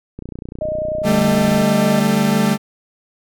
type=click train; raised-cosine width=3 ms; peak=-17 dBFS; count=44; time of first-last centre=0.19-1.614 s; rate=30.2 Hz
type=tone; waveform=sine; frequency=618 Hz; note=D#5; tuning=12 cents flat; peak=-19 dBFS; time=0.61-2 s; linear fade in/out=2 ms
type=chord; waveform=40% pulse; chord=D suspended fourth; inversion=none; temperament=equal with one note detuned; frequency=146.83 / 196 / 222.2 Hz; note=D3 / G3 / A3; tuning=0 / 0 / +17 cents; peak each=-21 / -16 / -16 dBFS; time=1.03-2.58 s; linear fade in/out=50 ms
effects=none